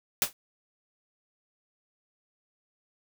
white noise with exponential decay, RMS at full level -20 dBFS, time 0.22-0.33 s, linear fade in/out 1 ms, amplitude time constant 22 ms, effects none

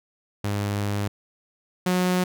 sawtooth tone pair in turn, 102 / 181.74 Hz, G#2 / F#3, -31 / -31 cents, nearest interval minor seventh, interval 1000 cents, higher second, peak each -20 / -16 dBFS, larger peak second, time 0.44-1.08 / 1.86-2.24 s, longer first, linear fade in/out 5 ms, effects none

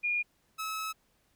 sine / sawtooth tone pair in turn, 2428 / 1293.3 Hz, D#7 / E6, -43 / -33 cents, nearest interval major seventh, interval 1090 cents, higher first, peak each -27 / -30 dBFS, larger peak first, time 0.03-0.23 / 0.58-0.93 s, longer second, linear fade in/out 20 ms, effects pink hiss -71 dBFS RMS until 1.35 s

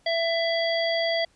harmonic tone, 666 Hz, E5, 18 cents sharp, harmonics 1 / 3 / 5 / 7, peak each -24 / -29 / -31 / -32 dBFS, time 0.06-1.25 s, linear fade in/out 5 ms, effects pink hiss -63 dBFS RMS until 1.35 s + resampled to 22050 Hz

